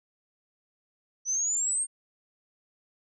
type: exponential sweep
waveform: sine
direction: up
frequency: 5930 to 8700 Hz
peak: -25 dBFS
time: 1.25-1.87 s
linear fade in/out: 50 ms
effects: none